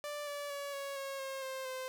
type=tone with pitch steps; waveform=sawtooth; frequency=587.3 / 576.9 / 566.6 / 556.6 / 546.7 / 537 / 527.5 / 518.1 Hz; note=D5 / D5 / C#5 / C#5 / C#5 / C5 / C5 / C5; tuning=0 / -31 / +38 / +7 / -24 / +45 / +14 / -17 cents; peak=-35 dBFS; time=0.04-1.88 s; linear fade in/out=0 ms; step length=230 ms; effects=none